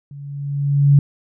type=tone with level ramp; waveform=sine; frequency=141.8 Hz; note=C#3; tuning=40 cents sharp; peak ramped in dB=-33 to -6 dBFS; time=0.11-0.99 s; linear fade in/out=2 ms; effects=none